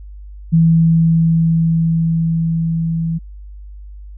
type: tone with level ramp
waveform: sine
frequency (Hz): 164.3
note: E3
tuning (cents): -5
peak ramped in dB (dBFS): -7 to -16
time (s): 0.52-3.19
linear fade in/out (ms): 20
effects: added 50 Hz sine -31 dBFS peak until 4.17 s